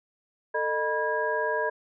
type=tone cluster; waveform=sine; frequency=445.5 / 612 / 974 / 1638 Hz; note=A4 / D#5 / B5 / G#6; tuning=+22 / -29 / -24 / -24 cents; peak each=-30 dBFS; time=0.54-1.7 s; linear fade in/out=10 ms; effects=none